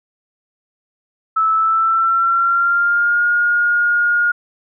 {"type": "tone with pitch glide", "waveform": "sine", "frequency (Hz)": [1309, 1427.5], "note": ["E6", "F6"], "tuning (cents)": [-13, 37], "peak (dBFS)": -12, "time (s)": [1.36, 4.32], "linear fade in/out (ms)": 10, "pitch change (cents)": 150, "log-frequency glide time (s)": [1.54, 3.24], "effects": []}